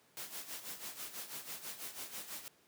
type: noise with tremolo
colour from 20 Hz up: white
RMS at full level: -43 dBFS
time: 0.17-2.48 s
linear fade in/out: 0 ms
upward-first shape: sine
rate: 6.1 Hz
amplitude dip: 70%
effects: pink hiss -68 dBFS RMS until 2.67 s + high-pass 150 Hz 12 dB/octave